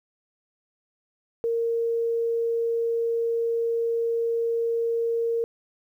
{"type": "tone", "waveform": "sine", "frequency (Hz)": 462.5, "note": "A#4", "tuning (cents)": -14, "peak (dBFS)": -22, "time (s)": [1.44, 5.44], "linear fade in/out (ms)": 0, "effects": ["10-bit"]}